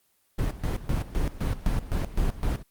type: noise with tremolo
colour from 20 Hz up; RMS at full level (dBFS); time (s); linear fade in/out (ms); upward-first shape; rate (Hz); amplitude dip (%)
brown; -25; 0.38-2.63; 10; square; 3.9; 80
effects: white hiss -68 dBFS RMS until 2.7 s + Opus 24 kbps